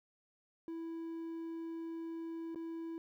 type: tone with dropouts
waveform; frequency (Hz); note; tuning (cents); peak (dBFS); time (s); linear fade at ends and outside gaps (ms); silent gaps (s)
triangle; 329.6; E4; 0; -38; 0.68-2.98; 1; 2.547-2.558
effects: 13-bit